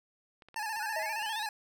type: clicks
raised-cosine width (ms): 0.3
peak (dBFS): -37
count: 7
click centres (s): 0.422 / 0.486 / 0.543 / 0.769 / 1.02 / 1.22 / 1.264
type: tone with vibrato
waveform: 25% pulse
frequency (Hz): 868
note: A5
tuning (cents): -24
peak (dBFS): -30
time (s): 0.56-1.49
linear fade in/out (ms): 2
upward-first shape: square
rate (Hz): 15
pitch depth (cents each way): 57
type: exponential sweep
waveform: sine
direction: up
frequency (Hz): 1430 to 4186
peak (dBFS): -39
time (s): 0.8-1.47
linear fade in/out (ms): 10
type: tone with exponential decay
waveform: sine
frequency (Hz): 637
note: D#5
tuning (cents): +41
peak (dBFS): -32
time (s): 0.96-1.34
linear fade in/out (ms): 5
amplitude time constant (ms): 82
effects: none